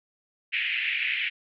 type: band-pass noise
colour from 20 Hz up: white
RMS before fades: -28 dBFS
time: 0.52-1.3 s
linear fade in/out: 20 ms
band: 1900 to 2800 Hz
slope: 48 dB/octave
effects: none